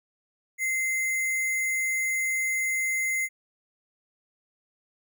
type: tone with sample-and-hold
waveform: sine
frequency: 2079 Hz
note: C7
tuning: 12 cents flat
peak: -24 dBFS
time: 0.58-3.29 s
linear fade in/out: 50 ms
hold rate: 8820 Hz
effects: none